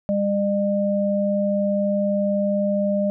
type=tone pair together; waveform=sine; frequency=200.8 / 604 Hz; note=G3 / D5; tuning=+42 / +48 cents; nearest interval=octave + perfect fifth; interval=1906 cents; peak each=-21 dBFS; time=0.09-3.1 s; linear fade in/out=0 ms; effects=none